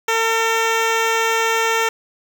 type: tone with notch filter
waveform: 10% pulse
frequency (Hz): 452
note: A4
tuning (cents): +47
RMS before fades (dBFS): -18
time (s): 0.08-1.89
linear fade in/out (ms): 5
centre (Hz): 11000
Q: 1.2
effects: none